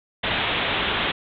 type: low-pass noise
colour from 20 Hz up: white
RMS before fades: -24 dBFS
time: 0.23-1.12 s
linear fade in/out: 10 ms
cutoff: 3700 Hz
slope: 96 dB/octave
effects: none